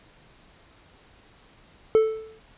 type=tone with exponential decay; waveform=triangle; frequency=440 Hz; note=A4; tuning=in tune; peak=-10 dBFS; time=1.95-2.39 s; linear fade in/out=0 ms; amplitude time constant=94 ms; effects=pink hiss -55 dBFS RMS until 2.57 s + resampled to 8000 Hz